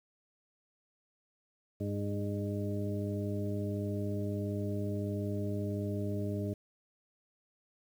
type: harmonic tone with a mistuned harmonic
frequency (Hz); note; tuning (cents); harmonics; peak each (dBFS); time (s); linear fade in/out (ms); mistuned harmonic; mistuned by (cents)
101.5; G#2; -39; 1 / 2 / 3 / 4 / 6; -35 / -38 / -40 / -41 / -43; 1.8-6.54; 10; 4; +17
effects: 10-bit